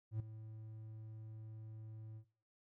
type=tone with ADSR envelope; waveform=triangle; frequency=109.7 Hz; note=A2; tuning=5 cents flat; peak=-33 dBFS; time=0.11-2.25 s; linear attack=89 ms; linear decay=6 ms; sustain=-13 dB; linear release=81 ms; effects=noise-tail reverb RT60 0.5 s tail -23 dB re dry

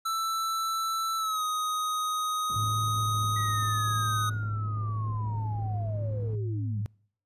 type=tone with pitch glide; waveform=square; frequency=1326 to 1251.6 Hz; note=E6 to D#6; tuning=+10 to +10 cents; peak=-28 dBFS; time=0.05-4.3 s; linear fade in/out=10 ms; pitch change=-100 cents; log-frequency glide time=1.17-1.43 s
type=low-pass noise; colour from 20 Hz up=white; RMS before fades=-45 dBFS; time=2.49-6.36 s; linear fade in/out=10 ms; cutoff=210 Hz; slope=12 dB/octave
type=tone with vibrato; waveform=sine; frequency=106.8 Hz; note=G#2; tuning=49 cents sharp; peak=-28 dBFS; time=2.56-6.86 s; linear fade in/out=0 ms; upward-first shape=triangle; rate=0.85 Hz; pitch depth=26 cents each way
type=linear sweep; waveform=sine; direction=down; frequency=1944 to 179.4 Hz; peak=-38 dBFS; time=3.36-6.82 s; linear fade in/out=5 ms
effects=noise-tail reverb RT60 0.6 s tail -26 dB re dry + resampled to 32000 Hz

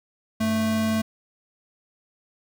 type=tone pair together; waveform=square; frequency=98 / 220.4 Hz; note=G2 / A3; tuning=0 / +3 cents; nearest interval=octave + major second; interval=1403 cents; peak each=-33 / -22 dBFS; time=0.4-1.02 s; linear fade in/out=10 ms; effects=none

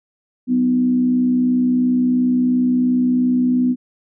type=tone with frequency modulation; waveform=sine; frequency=250 Hz; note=B3; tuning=21 cents sharp; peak=-13 dBFS; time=0.47-3.76 s; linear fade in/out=50 ms; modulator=62.9 Hz; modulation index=0.39; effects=none

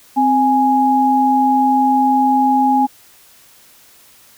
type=tone pair together; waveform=sine; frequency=261.6 / 830.5 Hz; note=C4 / G#5; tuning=0 / 0 cents; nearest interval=octave + minor sixth; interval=2000 cents; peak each=-15 / -12 dBFS; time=0.16-2.87 s; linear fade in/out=20 ms; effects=white hiss -47 dBFS RMS until 4.37 s

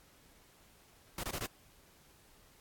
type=noise bursts; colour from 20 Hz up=pink; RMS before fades=-39 dBFS; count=4; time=1.18-1.461 s; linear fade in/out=2 ms; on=53 ms; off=23 ms; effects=pink hiss -63 dBFS RMS until 2.6 s + AAC 64 kbps

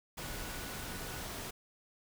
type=tone in noise; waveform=sine; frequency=1470 Hz; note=F#6; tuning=12 cents flat; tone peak=-52 dBFS; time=0.22-1.22 s; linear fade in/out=10 ms; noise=pink; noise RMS=-42 dBFS; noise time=0.17-1.51 s; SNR=-13 dB; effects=none

